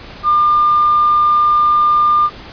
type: tone with tanh clipping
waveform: triangle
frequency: 1200 Hz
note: D6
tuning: 37 cents sharp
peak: -8 dBFS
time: 0.23-2.3 s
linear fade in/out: 50 ms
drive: 1 dB
effects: pink hiss -34 dBFS RMS until 2.52 s + resampled to 11025 Hz